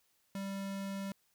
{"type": "tone", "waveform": "square", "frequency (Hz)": 196, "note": "G3", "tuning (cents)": 0, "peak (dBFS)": -38, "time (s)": [0.35, 1.12], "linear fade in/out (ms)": 2, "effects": ["white hiss -74 dBFS RMS until 1.34 s"]}